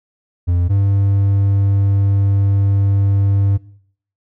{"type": "tone pair in turn", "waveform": "triangle", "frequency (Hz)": [87.8, 99.2], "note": ["F2", "G2"], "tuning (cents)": [10, 21], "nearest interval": "major second", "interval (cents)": 211, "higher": "second", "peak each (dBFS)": [-10, -9], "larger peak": "second", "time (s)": [[0.47, 0.69], [0.69, 3.58]], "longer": "second", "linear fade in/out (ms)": 20, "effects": ["noise-tail reverb RT60 0.6 s tail -20 dB re dry"]}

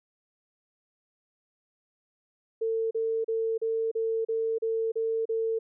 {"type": "tone bursts", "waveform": "sine", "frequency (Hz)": 450, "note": "A4", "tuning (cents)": 39, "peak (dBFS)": -25, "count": 9, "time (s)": [2.61, 5.59], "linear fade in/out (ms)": 10, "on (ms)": 300, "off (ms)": 35, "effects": []}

